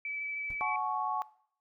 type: tone with vibrato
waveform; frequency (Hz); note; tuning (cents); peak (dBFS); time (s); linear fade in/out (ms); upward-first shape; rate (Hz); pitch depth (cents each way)
sine; 2302; D7; -35; -34; 0.05-0.76; 2; triangle; 13; 14
type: noise with exponential decay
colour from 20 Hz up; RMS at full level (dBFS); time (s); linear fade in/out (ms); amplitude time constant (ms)
brown; -42; 0.5-0.61; 2; 22
type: chord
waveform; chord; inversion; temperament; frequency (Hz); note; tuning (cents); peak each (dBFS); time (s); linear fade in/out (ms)
sine; F# minor; none; equal with one note detuned; 740 / 857.4 / 1108.7; F#5 / A5 / C#6; 0 / -45 / 0; -36 / -34 / -33; 0.61-1.22; 0
effects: noise-tail reverb RT60 0.6 s tail -20 dB re dry